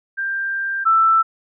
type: tone pair in turn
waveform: sine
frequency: 1585 / 1327.4 Hz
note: G6 / E6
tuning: +19 / +12 cents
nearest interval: minor third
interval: 307 cents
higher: first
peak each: -20 / -11 dBFS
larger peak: second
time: 0.17-0.85 / 0.85-1.23 s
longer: first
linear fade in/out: 20 ms
effects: none